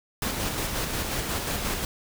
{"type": "noise with tremolo", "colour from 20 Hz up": "pink", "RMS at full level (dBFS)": -28, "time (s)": [0.22, 1.85], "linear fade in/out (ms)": 2, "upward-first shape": "square", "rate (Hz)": 5.6, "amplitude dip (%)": 30, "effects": []}